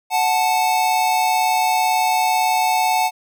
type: tone pair together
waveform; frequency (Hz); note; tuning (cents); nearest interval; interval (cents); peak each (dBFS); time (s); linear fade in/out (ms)
square; 737 / 875; F#5 / A5; -7 / -10; minor third; 297; -19; 0.1-3.11; 50
effects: none